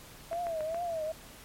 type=tone with vibrato; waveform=sine; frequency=659.3 Hz; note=E5; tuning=in tune; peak=-31 dBFS; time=0.31-1.12 s; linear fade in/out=5 ms; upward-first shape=triangle; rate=2.4 Hz; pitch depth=130 cents each way
type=click train; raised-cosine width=0.5 ms; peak=-27 dBFS; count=4; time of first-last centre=0.33-0.746 s; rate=7.22 Hz
effects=pink hiss -51 dBFS RMS until 1.44 s + MP3 64 kbps